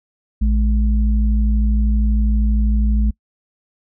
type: tone pair together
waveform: sine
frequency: 56.31 / 212.6 Hz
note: A1 / G#3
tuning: +41 / +41 cents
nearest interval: octave + major seventh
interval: 2300 cents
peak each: -13 / -22 dBFS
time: 0.41-3.11 s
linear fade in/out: 10 ms
effects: noise-tail reverb RT60 0.1 s tail -24 dB re dry